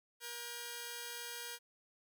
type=tone pair together; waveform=5% pulse; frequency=476.6 / 1603 Hz; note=A#4 / G6; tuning=+38 / +38 cents; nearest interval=octave + major sixth; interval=2100 cents; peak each=-34 / -35 dBFS; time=0.2-1.59 s; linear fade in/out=50 ms; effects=none